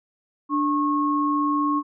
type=tone pair together; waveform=sine; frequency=294.1 / 1090 Hz; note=D4 / C#6; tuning=+3 / -29 cents; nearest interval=octave + major seventh; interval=2268 cents; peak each=-22 dBFS; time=0.49-1.83 s; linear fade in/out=50 ms; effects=none